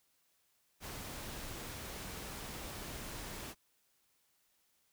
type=noise; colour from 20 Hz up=pink; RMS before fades=-45 dBFS; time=0.8-3.55 s; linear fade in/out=50 ms; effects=white hiss -75 dBFS RMS until 4.92 s